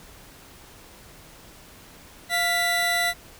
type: tone pair together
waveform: 30% pulse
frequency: 698.5 / 1975.7 Hz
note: F5 / B6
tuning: 0 / 0 cents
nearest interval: octave + tritone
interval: 1800 cents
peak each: -23 / -20 dBFS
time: 2.29-3.14 s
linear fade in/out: 50 ms
effects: pink hiss -48 dBFS RMS until 3.39 s